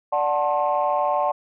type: chord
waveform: sine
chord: D dominant seventh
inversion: none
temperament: equal with one note detuned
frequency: 587.3 / 740 / 880 / 1066 Hz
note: D5 / F#5 / A5 / C6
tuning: 0 / 0 / 0 / +32 cents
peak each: -23 / -23 / -24 / -25 dBFS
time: 0.12-1.32 s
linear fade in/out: 10 ms
effects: tanh soft clip ceiling -11 dBFS